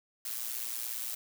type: noise with amplitude modulation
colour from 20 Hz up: blue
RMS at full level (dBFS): -34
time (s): 0.25-1.15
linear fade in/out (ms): 5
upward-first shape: sine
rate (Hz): 117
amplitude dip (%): 70
effects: none